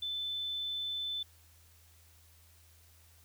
sine tone, 3520 Hz, A7, in tune, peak -34 dBFS, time 0.02-1.23 s, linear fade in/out 5 ms, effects added 82 Hz sine -61 dBFS peak until 3.24 s + white hiss -64 dBFS RMS until 3.24 s

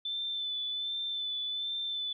sine tone with vibrato, 3520 Hz, A7, in tune, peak -32 dBFS, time 0.05-2.13 s, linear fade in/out 5 ms, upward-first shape sine, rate 1.3 Hz, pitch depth 24 cents each way, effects none

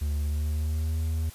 triangle tone with pitch glide, 73.42 to 79.6 Hz, D2 to D#2, 0 to +40 cents, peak -23 dBFS, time 0.01-1.3 s, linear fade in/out 10 ms, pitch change +140 cents, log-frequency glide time 0.22-0.97 s, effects white hiss -49 dBFS RMS until 1.34 s + resampled to 32000 Hz

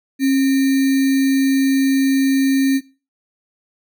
sine tone with sample-and-hold, 270 Hz, C#4, 45 cents flat, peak -12 dBFS, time 0.19-2.81 s, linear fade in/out 50 ms, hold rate 2100 Hz, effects noise-tail reverb RT60 0.3 s tail -17 dB re dry

